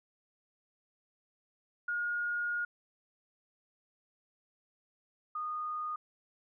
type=tone pair in turn; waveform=sine; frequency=1431 / 1230.2 Hz; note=F6 / D#6; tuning=+42 / -20 cents; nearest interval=minor third; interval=262 cents; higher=first; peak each=-31 / -34 dBFS; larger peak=first; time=1.88-2.65 / 5.35-5.96 s; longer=first; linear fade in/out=5 ms; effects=none